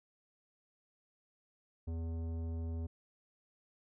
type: tone with tanh clipping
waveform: sine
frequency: 82.41 Hz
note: E2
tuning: in tune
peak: -38 dBFS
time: 1.87-2.87 s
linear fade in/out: 10 ms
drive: 14 dB
effects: none